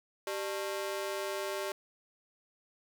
sawtooth ring-modulated tone, 493.9 Hz, B4, in tune, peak -27 dBFS, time 0.27-1.72 s, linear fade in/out 2 ms, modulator 105 Hz, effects none

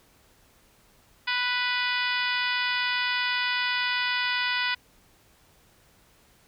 harmonic tone, 493.9 Hz, B4, in tune, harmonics 2 / 3 / 4 / 5 / 6 / 7 / 8 / 9 / 10, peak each -33 / -30 / -30 / -32 / -34 / -34 / -39 / -38 / -38 dBFS, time 1.27-4.75 s, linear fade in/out 10 ms, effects pink hiss -60 dBFS RMS until 6.47 s

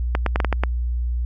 clicks, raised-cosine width 0.5 ms, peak -5 dBFS, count 7, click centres 0.151 / 0.263 / 0.359 / 0.402 / 0.447 / 0.527 / 0.636 s, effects added 60 Hz sine -20 dBFS peak until 1.25 s

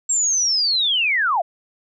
sine linear sweep, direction down, 7590 to 619 Hz, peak -16 dBFS, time 0.09-1.42 s, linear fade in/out 10 ms, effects none

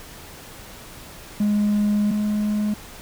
triangle tone pair in turn, 207.8 / 210 Hz, G#3 / G#3, +1 / +19 cents, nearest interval unison, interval 18 cents, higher second, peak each -14 / -17 dBFS, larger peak first, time 1.4-2.11 / 2.11-2.74 s, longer first, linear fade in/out 5 ms, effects tanh soft clip ceiling -12 dBFS + pink hiss -41 dBFS RMS until 3.01 s

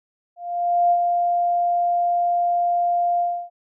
sine tone with ADSR envelope, 699 Hz, F5, 1 cent sharp, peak -13 dBFS, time 0.36-3.5 s, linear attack 550 ms, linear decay 62 ms, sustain -4 dB, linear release 300 ms, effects none

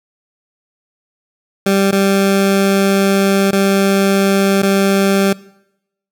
20% pulse tone with dropouts, 196 Hz, G3, in tune, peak -6 dBFS, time 1.66-5.33 s, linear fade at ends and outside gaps 5 ms, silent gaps 1.912-1.925 / 3.51-3.528 / 4.621-4.629 s, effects noise-tail reverb RT60 0.8 s tail -21 dB re dry

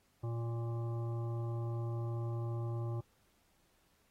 harmonic tone, 116.54 Hz, A#2, in tune, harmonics 1 / 3 / 5 / 7 / 9 / 10, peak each -35 / -45 / -51 / -53 / -56 / -58 dBFS, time 0.23-3.01 s, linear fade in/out 10 ms, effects pink hiss -73 dBFS RMS until 4.1 s + AAC 48 kbps

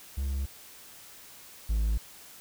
triangle tone pair in turn, 68.2 / 54.13 Hz, C#2 / A1, -28 / -28 cents, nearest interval major third, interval 400 cents, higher first, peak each -26 / -22 dBFS, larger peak second, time 0.17-0.46 / 1.69-1.98 s, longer neither, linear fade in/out 10 ms, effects white hiss -50 dBFS RMS until 2.4 s

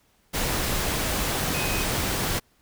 sine tone in noise, 2514 Hz, D#7, 17 cents sharp, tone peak -32 dBFS, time 1.53-1.84 s, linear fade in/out 20 ms, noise pink, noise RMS -26 dBFS, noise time 0.33-2.4 s, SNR -9 dB, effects pink hiss -64 dBFS RMS until 2.61 s

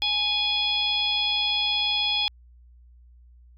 harmonic tone with a mistuned harmonic, 839 Hz, G#5, 17 cents sharp, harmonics 1 / 3 / 4 / 5 / 6, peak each -34 / -30 / -23 / -34 / -33 dBFS, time 0.02-2.28 s, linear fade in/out 0 ms, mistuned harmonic 3, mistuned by -31 cents, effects added 60 Hz sine -49 dBFS peak until 3.57 s

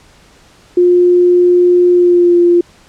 sine tone with pitch glide, 355.3 to 347.8 Hz, F4 to F4, +30 to -7 cents, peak -5 dBFS, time 0.77-2.61 s, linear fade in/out 5 ms, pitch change -37 cents, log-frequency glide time 1.91-2.39 s, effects pink hiss -45 dBFS RMS until 2.88 s + low-pass 8000 Hz 12 dB/octave

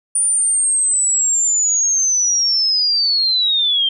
sine linear sweep, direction down, 9397 to 3136 Hz, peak -13 dBFS, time 0.15-3.89 s, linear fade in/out 5 ms, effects none

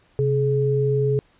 sine tone pair together, 132.3 / 423.6 Hz, C3 / G#4, +20 / +34 cents, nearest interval octave + minor sixth, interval 2014 cents, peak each -20 dBFS, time 0.19-1.19 s, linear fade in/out 0 ms, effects pink hiss -59 dBFS RMS until 1.39 s + resampled to 8000 Hz

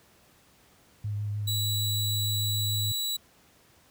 sine tone with vibrato, 103.83 Hz, G#2, in tune, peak -28 dBFS, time 1.04-2.92 s, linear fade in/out 5 ms, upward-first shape sine, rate 6.6 Hz, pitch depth 16 cents each way
sawtooth tone, 3922 Hz, B7, 13 cents flat, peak -25 dBFS, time 1.47-3.17 s, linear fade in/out 10 ms
effects pink hiss -60 dBFS RMS until 3.9 s + high-pass 60 Hz 12 dB/octave

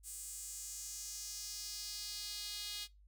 sawtooth tone with high-pass filter sweep, 413.8 Hz, G#4, 6 cents flat, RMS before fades -45 dBFS, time 0.03-2.88 s, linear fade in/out 50 ms, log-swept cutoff 8400 to 3700 Hz, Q 2.7, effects noise-tail reverb RT60 0.2 s tail -21 dB re dry + added 50 Hz sine -60 dBFS peak until 3.07 s

